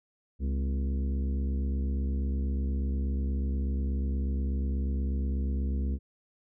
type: harmonic tone with a mistuned harmonic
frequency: 68.3 Hz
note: C#2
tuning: 25 cents flat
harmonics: 1 / 2 / 3 / 4 / 5 / 6 / 7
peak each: -27 / -44 / -37 / -41 / -47 / -51 / -52 dBFS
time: 0.39-5.99 s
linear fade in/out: 50 ms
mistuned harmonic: 4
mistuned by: -77 cents
effects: none